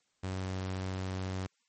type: tone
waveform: sawtooth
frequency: 93.9 Hz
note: F#2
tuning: 26 cents sharp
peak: -30 dBFS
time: 0.23-1.47 s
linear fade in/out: 10 ms
effects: white hiss -75 dBFS RMS until 1.68 s + MP3 32 kbps